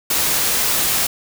white noise, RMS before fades -18 dBFS, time 0.1-1.07 s, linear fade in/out 5 ms, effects none

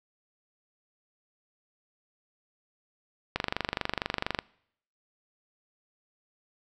click train, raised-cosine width 0.3 ms, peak -11 dBFS, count 26, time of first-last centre 3.36-4.389 s, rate 24.3 Hz, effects noise-tail reverb RT60 0.7 s tail -24 dB re dry

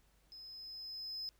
triangle tone with level ramp, 5100 Hz, D#8, 42 cents sharp, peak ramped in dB -49 to -38 dBFS, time 0.32-1.29 s, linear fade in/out 0 ms, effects added 50 Hz sine -70 dBFS peak until 1.39 s + pink hiss -73 dBFS RMS until 1.39 s

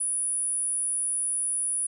sine tone, 9810 Hz, D#9, 26 cents flat, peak -25 dBFS, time 0-1.87 s, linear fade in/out 10 ms, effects none

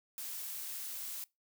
blue noise, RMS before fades -42 dBFS, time 0.18-1.24 s, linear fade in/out 0 ms, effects noise-tail reverb RT60 0.2 s tail -22 dB re dry

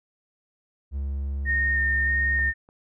triangle tone, 69.3 Hz, C#2, in tune, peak -24 dBFS, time 0.91-2.53 s, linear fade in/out 50 ms
sine tone with vibrato, 1835 Hz, A#6, 28 cents flat, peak -21 dBFS, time 1.45-2.54 s, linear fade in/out 50 ms, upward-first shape square, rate 1.6 Hz, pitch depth 10 cents each way
clicks, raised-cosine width 1 ms, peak -30 / -39 dBFS, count 2, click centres 2.393 / 2.689 s
effects none

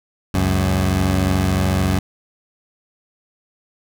20% pulse tone pair together, 69.94 / 93.6 Hz, C#2 / F#2, +16 / +20 cents, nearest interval perfect fourth, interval 504 cents, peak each -16 / -12 dBFS, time 0.34-1.99 s, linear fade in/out 5 ms, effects none

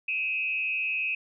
sine tone with frequency modulation, 2552 Hz, D#7, 43 cents sharp, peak -26 dBFS, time 0.08-1.15 s, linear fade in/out 5 ms, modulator 151 Hz, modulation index 0.69, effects none

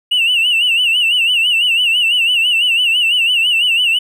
triangle tone with vibrato, 2823 Hz, F7, 18 cents sharp, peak -8 dBFS, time 0.11-3.99 s, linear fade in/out 10 ms, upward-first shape sine, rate 6 Hz, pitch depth 110 cents each way, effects tanh soft clip ceiling -6 dBFS

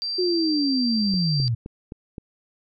sine tone, 4699 Hz, D8, in tune, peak -25 dBFS, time 0.02-1.48 s, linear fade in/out 0 ms
sine linear sweep, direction down, 370 to 110 Hz, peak -20 dBFS, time 0.18-1.55 s, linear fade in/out 10 ms
click train, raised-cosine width 3 ms, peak -21 dBFS, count 5, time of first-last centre 1.14-2.182 s, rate 3.84 Hz
effects none

